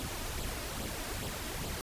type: noise with flanger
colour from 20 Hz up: pink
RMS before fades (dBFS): -38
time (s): 0-1.81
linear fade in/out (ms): 0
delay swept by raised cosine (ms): 0.24 to 3.24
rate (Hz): 2.4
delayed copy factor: +0.55
effects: resampled to 32000 Hz